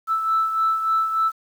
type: beating tone pair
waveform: sine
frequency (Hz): 1317 / 1320.4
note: E6 / E6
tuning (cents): -2 / +2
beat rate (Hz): 3.4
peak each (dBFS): -18 / -26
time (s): 0.07-1.32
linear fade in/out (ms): 50
effects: tanh soft clip ceiling -12 dBFS + 8-bit